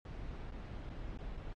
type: noise with dropouts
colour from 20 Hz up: brown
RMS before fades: -44 dBFS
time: 0.05-1.53 s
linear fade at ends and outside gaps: 2 ms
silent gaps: 0.505-0.52 / 0.894-0.899 / 1.175-1.187 / 1.369-1.374 s
effects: low-pass 4000 Hz 12 dB/octave + AAC 32 kbps